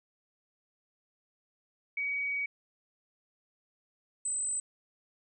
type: tone pair in turn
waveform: sine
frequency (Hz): 2261 / 8076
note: C#7 / B8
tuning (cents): +34 / +38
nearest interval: octave + minor seventh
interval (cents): 2204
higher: second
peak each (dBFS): -30 / -30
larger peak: neither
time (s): 1.97-2.46 / 4.25-4.6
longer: first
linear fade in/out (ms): 5
effects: none